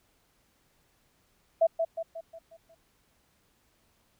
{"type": "tone with echo", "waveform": "sine", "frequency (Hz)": 659.3, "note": "E5", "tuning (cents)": 0, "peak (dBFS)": -18, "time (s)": [1.61, 1.67], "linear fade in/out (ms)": 10, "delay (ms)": 180, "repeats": 6, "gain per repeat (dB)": -6, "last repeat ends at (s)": 2.75, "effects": ["pink hiss -69 dBFS RMS until 4.19 s"]}